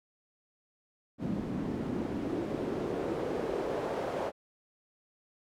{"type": "noise with band-pass filter sweep", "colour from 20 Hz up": "pink", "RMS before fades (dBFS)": -34, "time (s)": [1.18, 4.32], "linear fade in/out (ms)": 50, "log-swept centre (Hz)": [210, 590], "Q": 1.9, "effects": []}